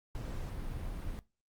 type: noise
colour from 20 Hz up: brown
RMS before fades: -39 dBFS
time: 0.15-1.19 s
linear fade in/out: 0 ms
effects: noise-tail reverb RT60 0.2 s tail -17 dB re dry + Opus 48 kbps